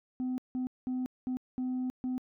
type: tone bursts at uneven times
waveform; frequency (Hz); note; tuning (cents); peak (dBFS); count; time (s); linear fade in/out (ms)
sine; 254.4; C4; -48; -28; 6; 0.2-0.38 / 0.55-0.67 / 0.87-1.06 / 1.27-1.37 / 1.58-1.9 / 2.04-2.18; 0
effects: tanh soft clip ceiling -29 dBFS